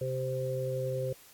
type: harmonic tone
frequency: 130.2 Hz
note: C3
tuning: 8 cents flat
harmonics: 1 / 3 / 4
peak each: -34 / -38 / -33 dBFS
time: 0.01-1.13 s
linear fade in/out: 5 ms
effects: white hiss -56 dBFS RMS until 1.33 s + AAC 64 kbps